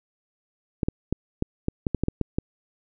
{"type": "clicks", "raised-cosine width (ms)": 3, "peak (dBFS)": -10, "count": 11, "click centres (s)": [0.832, 0.885, 1.126, 1.424, 1.684, 1.868, 1.947, 2.036, 2.084, 2.213, 2.385], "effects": []}